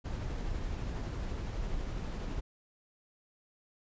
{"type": "noise with tremolo", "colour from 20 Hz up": "brown", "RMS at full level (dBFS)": -35, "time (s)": [0.04, 2.41], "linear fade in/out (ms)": 20, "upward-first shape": "triangle", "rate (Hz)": 12, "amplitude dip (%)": 25, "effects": ["resampled to 16000 Hz"]}